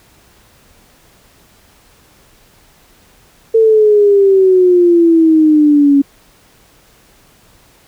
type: exponential sweep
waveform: sine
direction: down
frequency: 452.3 to 277.2 Hz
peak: -5 dBFS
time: 3.54-6.02 s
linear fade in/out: 10 ms
effects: pink hiss -48 dBFS RMS until 7.87 s